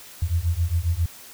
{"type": "beating tone pair", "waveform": "sine", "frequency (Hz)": [81.1, 88.5], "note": ["E2", "F2"], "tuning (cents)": [-28, 23], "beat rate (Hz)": 7.4, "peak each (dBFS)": -23, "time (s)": [0.22, 1.06], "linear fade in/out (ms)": 5, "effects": ["white hiss -44 dBFS RMS until 1.33 s"]}